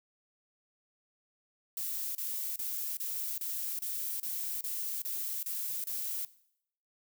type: noise bursts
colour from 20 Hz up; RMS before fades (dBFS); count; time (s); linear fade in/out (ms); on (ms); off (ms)
violet; -36; 11; 1.77-6.25; 2; 380; 30
effects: noise-tail reverb RT60 0.7 s tail -19 dB re dry